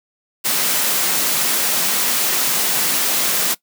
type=high-pass noise; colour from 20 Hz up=white; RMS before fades=-18 dBFS; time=0.44-3.55 s; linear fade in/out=20 ms; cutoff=140 Hz; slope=96 dB/octave; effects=noise-tail reverb RT60 0.1 s tail -20 dB re dry